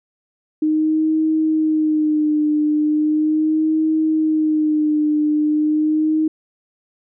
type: tone with vibrato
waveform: sine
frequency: 308.1 Hz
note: D#4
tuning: 17 cents flat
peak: -14 dBFS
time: 0.62-6.28 s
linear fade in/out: 5 ms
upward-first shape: sine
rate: 0.38 Hz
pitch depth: 39 cents each way
effects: none